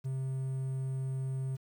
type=tone with quantisation; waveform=triangle; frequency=132.5 Hz; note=C3; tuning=22 cents sharp; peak=-30 dBFS; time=0.04-1.57 s; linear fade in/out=20 ms; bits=10; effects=none